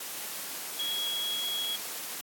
sine tone in noise, 3322 Hz, G#7, in tune, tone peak -30 dBFS, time 0.79-1.76 s, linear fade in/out 5 ms, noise white, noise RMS -38 dBFS, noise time 0-2.21 s, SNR +5 dB, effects high-pass 200 Hz 12 dB/octave + AAC 64 kbps

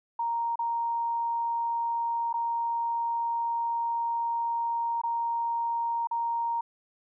sine tone with dropouts, 932 Hz, A#5, 1 cent flat, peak -26 dBFS, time 0.19-6.61 s, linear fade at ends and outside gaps 5 ms, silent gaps 0.557-0.59 / 2.329-2.339 / 5.016-5.035 / 6.072-6.111 s, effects none

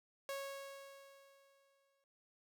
sawtooth tone with exponential decay, 551 Hz, C#5, 11 cents flat, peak -36 dBFS, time 0.29-2.04 s, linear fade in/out 1 ms, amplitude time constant 380 ms, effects none

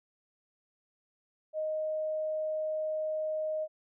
sine tone, 622.3 Hz, D#5, in tune, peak -30 dBFS, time 1.53-3.68 s, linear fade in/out 50 ms, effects none

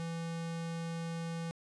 square tone, 166.3 Hz, E3, 16 cents sharp, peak -37 dBFS, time 0-1.51 s, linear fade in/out 0 ms, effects resampled to 22050 Hz

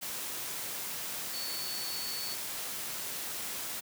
sine tone in noise, 4453 Hz, C#8, 7 cents sharp, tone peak -38 dBFS, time 1.33-2.35 s, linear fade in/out 20 ms, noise white, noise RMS -38 dBFS, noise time 0.01-3.81 s, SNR -3 dB, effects high-pass 100 Hz 12 dB/octave

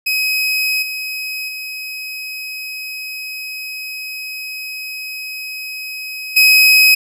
30% pulse tone with level steps, 2536 Hz, D#7, 32 cents sharp, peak -12 / -19 / -22 / -4 dBFS, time 0.06-6.95 s, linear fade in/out 10 ms, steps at 0.82 / 1.48 / 6.36 s, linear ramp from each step 10 ms, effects none

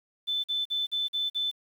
sine tone bursts, 3520 Hz, A7, in tune, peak -26 dBFS, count 6, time 0.27-1.515 s, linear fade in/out 20 ms, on 170 ms, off 45 ms, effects 9-bit

